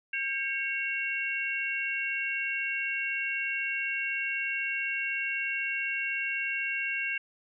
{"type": "tone cluster", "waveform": "sine", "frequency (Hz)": [1602, 2216, 2737], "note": ["G6", "C#7", "F7"], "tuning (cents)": [37, -1, -36], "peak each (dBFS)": [-34, -34, -32], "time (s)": [0.13, 7.18], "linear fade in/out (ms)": 5, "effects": []}